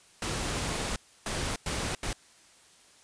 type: noise bursts at uneven times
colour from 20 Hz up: pink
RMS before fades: -32 dBFS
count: 4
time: 0.22-0.96 / 1.26-1.56 / 1.66-1.95 / 2.03-2.13 s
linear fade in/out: 2 ms
effects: white hiss -58 dBFS RMS until 3.03 s + resampled to 22050 Hz